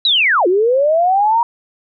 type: linear two-way sweep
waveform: sine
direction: down then up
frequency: 4014 to 342 to 955 Hz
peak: -10 dBFS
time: 0.05-1.43 s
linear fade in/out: 2 ms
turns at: 0.47 s
effects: none